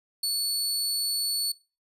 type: tone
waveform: sawtooth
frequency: 4435 Hz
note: C#8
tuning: in tune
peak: -22 dBFS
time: 0.23-1.52 s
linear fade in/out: 5 ms
effects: noise-tail reverb RT60 0.3 s tail -21 dB re dry + resampled to 32000 Hz